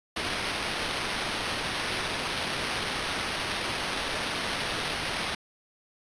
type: noise with sample-and-hold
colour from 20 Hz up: white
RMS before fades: -31 dBFS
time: 0.16-5.35 s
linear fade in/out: 5 ms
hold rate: 7350 Hz
effects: resampled to 22050 Hz